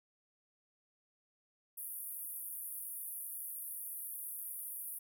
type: band-pass noise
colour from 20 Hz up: pink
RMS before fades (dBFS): -44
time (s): 1.77-4.99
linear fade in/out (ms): 10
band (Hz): 9800 to 16000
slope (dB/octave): 96
effects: none